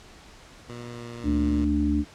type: tone with pitch glide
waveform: 15% pulse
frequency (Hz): 120 to 118.35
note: B2 to A#2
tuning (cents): -49 to +27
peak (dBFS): -30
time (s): 0.69-1.65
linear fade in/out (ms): 5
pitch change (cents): -24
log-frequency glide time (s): 0.92-1.06
type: harmonic tone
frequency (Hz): 73.42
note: D2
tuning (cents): 0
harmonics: 1 / 3 / 4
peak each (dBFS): -26 / -27 / -23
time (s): 1.23-2.05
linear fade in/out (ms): 50
effects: pink hiss -49 dBFS RMS until 2.14 s + low-pass 7000 Hz 12 dB/octave